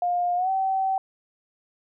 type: tone with pitch glide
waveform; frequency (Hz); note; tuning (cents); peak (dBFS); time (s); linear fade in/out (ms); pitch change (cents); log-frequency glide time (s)
sine; 708 to 767.6; F5 to G5; +23 to -37; -21; 0.02-0.98; 2; +140; 0.36-0.5
effects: none